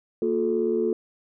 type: tone cluster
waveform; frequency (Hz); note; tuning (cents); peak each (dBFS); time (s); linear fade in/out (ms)
sine; 231 / 357.2 / 434.9; A#3 / F4 / A4; -16 / +39 / -20; -28 / -24 / -24; 0.22-0.93; 2
effects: tanh soft clip ceiling -12 dBFS